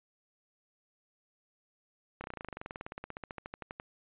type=slowing click train; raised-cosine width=0.5 ms; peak=-25 dBFS; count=30; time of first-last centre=2.21-3.799 s; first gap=30 ms; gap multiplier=1.04; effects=resampled to 8000 Hz